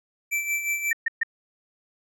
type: tone with tremolo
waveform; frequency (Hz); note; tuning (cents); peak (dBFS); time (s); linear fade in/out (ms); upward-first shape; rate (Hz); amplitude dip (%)
square; 2331; D7; -14; -23; 0.31-0.93; 20; sine; 5.6; 60
type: tone bursts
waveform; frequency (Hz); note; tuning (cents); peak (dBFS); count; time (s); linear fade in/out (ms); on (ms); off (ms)
sine; 1832; A#6; -31; -19; 3; 0.91-1.233; 5; 21; 130
effects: none